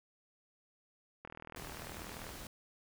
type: click train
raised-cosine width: 0.5 ms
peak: -31 dBFS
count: 43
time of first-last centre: 1.25-2.292 s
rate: 40.3 Hz
type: noise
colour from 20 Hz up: pink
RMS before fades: -48 dBFS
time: 1.56-2.47 s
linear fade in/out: 2 ms
effects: none